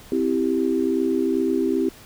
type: chord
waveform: sine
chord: C major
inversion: none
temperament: equal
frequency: 261.6 / 329.6 / 392 Hz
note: C4 / E4 / G4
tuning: 0 / 0 / 0 cents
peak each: -23 dBFS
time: 0.12-1.89 s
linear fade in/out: 2 ms
effects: pink hiss -46 dBFS RMS until 2.05 s